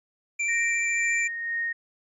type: tone with vibrato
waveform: square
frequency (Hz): 2349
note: D7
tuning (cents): 0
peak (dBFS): -25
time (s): 0.39-1.28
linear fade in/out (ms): 10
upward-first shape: triangle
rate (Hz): 14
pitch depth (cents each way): 12
type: tone with tremolo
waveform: sine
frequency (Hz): 1857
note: A#6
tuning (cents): -7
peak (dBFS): -25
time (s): 0.48-1.73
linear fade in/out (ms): 10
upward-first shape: sine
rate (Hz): 2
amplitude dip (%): 45
effects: resampled to 24000 Hz

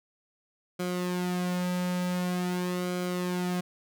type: tone with flanger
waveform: sawtooth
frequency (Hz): 179.6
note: F3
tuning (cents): +49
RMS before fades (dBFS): -30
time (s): 0.79-3.61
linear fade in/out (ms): 10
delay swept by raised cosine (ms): 1.1 to 2.9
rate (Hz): 0.46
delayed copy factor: -0.6
effects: none

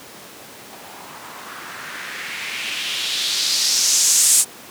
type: noise with low-pass filter sweep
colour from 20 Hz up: violet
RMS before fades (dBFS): -21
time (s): 0.68-4.45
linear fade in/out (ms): 50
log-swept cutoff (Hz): 690 to 8600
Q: 2.3
effects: pink hiss -39 dBFS RMS until 4.7 s + high-pass 200 Hz 12 dB/octave

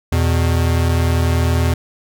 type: tone pair together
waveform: square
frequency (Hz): 83.83 / 123.47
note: E2 / B2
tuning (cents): +30 / 0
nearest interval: perfect fifth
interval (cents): 670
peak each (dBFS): -15 / -20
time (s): 0.12-1.74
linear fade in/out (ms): 5
effects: none

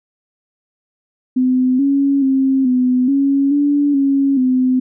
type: tone with pitch steps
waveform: sine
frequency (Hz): 255.1 / 277.9 / 267 / 252 / 276.7 / 287.9 / 275.6 / 255.7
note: C4 / C#4 / C4 / B3 / C#4 / D4 / C#4 / C4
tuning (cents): -44 / +4 / +35 / +35 / -3 / -34 / -10 / -40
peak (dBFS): -11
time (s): 1.36-4.8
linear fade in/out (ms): 10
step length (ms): 430
effects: none

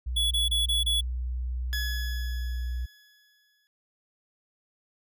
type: tone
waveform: sine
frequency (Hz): 61.74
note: B1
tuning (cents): 0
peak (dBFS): -28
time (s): 0.06-2.86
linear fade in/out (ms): 10
type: tone bursts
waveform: square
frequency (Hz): 3394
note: G#7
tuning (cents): +37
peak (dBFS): -24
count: 5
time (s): 0.16-1.01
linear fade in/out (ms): 10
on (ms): 150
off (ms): 25
type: tone with exponential decay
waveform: 20% pulse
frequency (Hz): 1692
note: G#6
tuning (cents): +32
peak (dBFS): -24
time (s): 1.73-3.67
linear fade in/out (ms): 0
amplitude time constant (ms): 420
effects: none

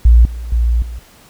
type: tone with level steps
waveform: sine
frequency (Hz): 58.27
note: A#1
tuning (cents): 0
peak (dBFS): -3 / -22 / -10 / -23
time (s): 0.05-0.99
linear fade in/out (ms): 5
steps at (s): 0.25 / 0.52 / 0.82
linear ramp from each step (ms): 2
effects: pink hiss -45 dBFS RMS until 1.29 s

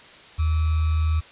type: tone with sample-and-hold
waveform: sine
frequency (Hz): 79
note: D#2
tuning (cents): +27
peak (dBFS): -18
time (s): 0.38-1.21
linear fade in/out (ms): 20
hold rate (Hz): 1225
effects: white hiss -46 dBFS RMS until 1.31 s + resampled to 8000 Hz

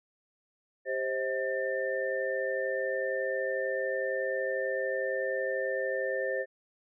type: tone cluster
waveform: sine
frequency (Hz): 393.9 / 527 / 638 / 1793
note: G4 / C5 / D#5 / A6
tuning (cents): +8 / +12 / +43 / +32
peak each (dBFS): -36 / -31 / -38 / -35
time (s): 0.85-6.46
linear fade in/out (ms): 50
effects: none

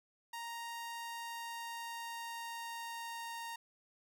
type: tone with pitch glide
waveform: sawtooth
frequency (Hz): 932.3 to 926.9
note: A#5 to A#5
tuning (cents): 0 to -10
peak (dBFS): -38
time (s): 0.33-3.56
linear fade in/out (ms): 5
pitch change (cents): -10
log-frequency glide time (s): 0.73-3.43
effects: none

